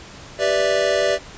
square chord, E minor seventh, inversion first, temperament equal, 392 / 493.9 / 587.3 / 659.3 Hz, G4 / B4 / D5 / E5, 0 / 0 / 0 / 0 cents, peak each -25 / -25 / -20 / -24 dBFS, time 0.38-1.19 s, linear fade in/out 50 ms, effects pink hiss -40 dBFS RMS until 1.37 s + resampled to 16000 Hz

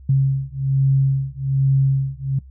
sine beating tone pair, 135.1 / 136.3 Hz, C#3 / C#3, -44 / -29 cents, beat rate 1.2 Hz, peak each -18 / -18 dBFS, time 0.09-2.39 s, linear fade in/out 5 ms, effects noise-tail reverb RT60 0.1 s tail -20 dB re dry + added 66 Hz sine -39 dBFS peak until 2.5 s

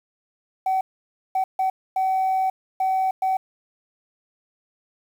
sine tone bursts at uneven times, 759 Hz, F#5, 44 cents sharp, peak -17 dBFS, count 6, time 0.66-0.81 / 1.35-1.44 / 1.59-1.7 / 1.96-2.5 / 2.8-3.11 / 3.22-3.37 s, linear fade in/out 5 ms, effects tanh soft clip ceiling -16 dBFS + 8-bit

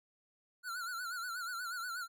square tone with vibrato, 1420 Hz, F6, 28 cents sharp, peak -39 dBFS, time 0.63-2.08 s, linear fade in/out 50 ms, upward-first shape sine, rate 8.3 Hz, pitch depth 96 cents each way, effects none

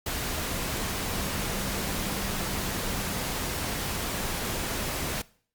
sine tone in noise, 196 Hz, G3, in tune, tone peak -39 dBFS, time 0.9-3.19 s, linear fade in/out 5 ms, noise pink, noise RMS -31 dBFS, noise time 0.06-5.22 s, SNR -11 dB, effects noise-tail reverb RT60 0.5 s tail -21 dB re dry + Opus 48 kbps

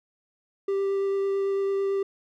triangle tone with vibrato, 393.2 Hz, G4, 5 cents sharp, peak -21 dBFS, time 0.68-2.03 s, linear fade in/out 5 ms, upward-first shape triangle, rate 9 Hz, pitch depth 9 cents each way, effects none

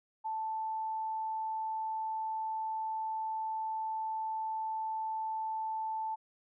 sine tone, 880 Hz, A5, in tune, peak -33 dBFS, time 0.24-6.16 s, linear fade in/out 20 ms, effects none

